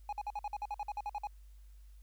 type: tone bursts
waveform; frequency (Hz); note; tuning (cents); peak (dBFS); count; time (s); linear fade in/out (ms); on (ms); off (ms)
triangle; 830.6; G#5; 0; -33; 14; 0.09-1.271; 2; 37; 51
effects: added 50 Hz sine -52 dBFS peak until 2.02 s + white hiss -73 dBFS RMS until 2.02 s